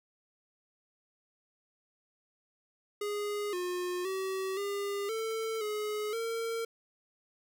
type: tone with pitch steps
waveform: square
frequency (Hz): 413.1 / 358.5 / 381.3 / 402.7 / 445.9 / 422.4 / 457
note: G#4 / F4 / G4 / G4 / A4 / G#4 / A#4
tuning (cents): -9 / +45 / -48 / +47 / +23 / +29 / -34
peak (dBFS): -33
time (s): 3.01-6.65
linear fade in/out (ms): 5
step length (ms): 520
effects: none